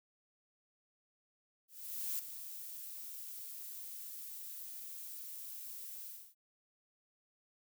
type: noise with ADSR envelope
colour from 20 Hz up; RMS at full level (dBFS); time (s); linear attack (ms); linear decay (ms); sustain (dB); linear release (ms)
violet; -37; 1.68-6.35; 510; 6; -10; 290
effects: none